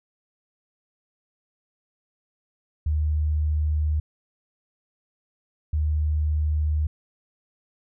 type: tone pair in turn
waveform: sine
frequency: 76.2 / 76.2 Hz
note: D#2 / D#2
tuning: -36 / -36 cents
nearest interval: unison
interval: 0 cents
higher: neither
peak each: -20 dBFS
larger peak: neither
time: 2.86-4 / 5.73-6.87 s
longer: neither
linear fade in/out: 5 ms
effects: none